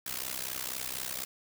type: noise with amplitude modulation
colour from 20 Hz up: white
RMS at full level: -33 dBFS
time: 0.06-1.25 s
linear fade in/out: 5 ms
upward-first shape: sine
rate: 64 Hz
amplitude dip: 90%
effects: none